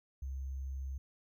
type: tone with sample-and-hold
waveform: sine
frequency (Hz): 67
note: C2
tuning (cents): +42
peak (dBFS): -37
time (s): 0.22-0.98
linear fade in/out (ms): 5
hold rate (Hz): 6300
effects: none